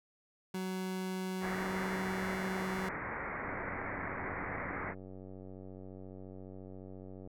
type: tone with pitch glide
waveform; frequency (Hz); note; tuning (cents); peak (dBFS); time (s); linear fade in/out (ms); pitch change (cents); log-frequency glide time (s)
30% pulse; 186.8 to 188.43; F#3 to F#3; +17 to +32; -33; 0.54-2.89; 5; +15; 1.58-1.65
type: low-pass noise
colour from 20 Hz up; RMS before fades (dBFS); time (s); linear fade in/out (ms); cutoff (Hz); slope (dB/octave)
white; -40; 1.4-4.95; 50; 2200; 96
type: click train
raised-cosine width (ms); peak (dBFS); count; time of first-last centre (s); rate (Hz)
2; -36; 362; 3.45-7.274; 94.4
effects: none